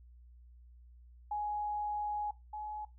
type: tone pair in turn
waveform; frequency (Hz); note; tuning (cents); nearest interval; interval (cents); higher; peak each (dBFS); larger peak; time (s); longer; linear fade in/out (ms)
sine; 835 / 846.2; G#5 / G#5; +9 / +32; unison; 23; second; -33 / -39; first; 1.31-2.31 / 2.53-2.85; first; 5
effects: noise-tail reverb RT60 0.2 s tail -17 dB re dry + added 60 Hz sine -54 dBFS peak until 2.98 s